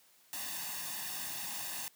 white noise with comb filter, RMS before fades -40 dBFS, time 0.33-1.88 s, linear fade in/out 0 ms, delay 1.1 ms, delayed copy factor +0.75, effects white hiss -65 dBFS RMS until 1.95 s + high-pass 150 Hz 12 dB/octave

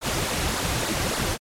pink noise with flanger, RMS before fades -25 dBFS, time 0.01-1.38 s, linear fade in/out 50 ms, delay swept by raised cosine 0.33 to 4.73 ms, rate 3.5 Hz, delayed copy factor -0.65, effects low-pass 11000 Hz 12 dB/octave + MP3 96 kbps

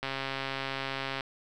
click train, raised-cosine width 0.3 ms, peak -17 dBFS, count 160, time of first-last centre 0.03-1.208 s, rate 135 Hz, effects none

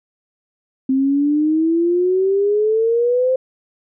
sine exponential sweep, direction up, 261.6 to 523.3 Hz, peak -13 dBFS, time 0.89-3.36 s, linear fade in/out 5 ms, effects none

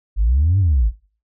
sine exponential two-way sweep, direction up then down, 47 to 101.6 to 47 Hz, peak -11 dBFS, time 0.16-0.92 s, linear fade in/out 50 ms, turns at 0.59 s, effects noise-tail reverb RT60 0.4 s tail -21 dB re dry + tanh soft clip ceiling -9 dBFS

